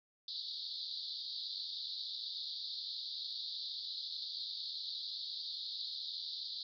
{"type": "band-pass noise", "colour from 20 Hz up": "white", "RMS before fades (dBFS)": -43, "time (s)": [0.28, 6.63], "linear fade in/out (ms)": 2, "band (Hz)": [3600, 4700], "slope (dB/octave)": 96, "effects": []}